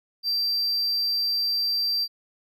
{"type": "tone", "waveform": "triangle", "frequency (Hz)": 4700, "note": "D8", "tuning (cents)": 1, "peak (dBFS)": -21, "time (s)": [0.23, 2.08], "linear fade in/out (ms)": 50, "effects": []}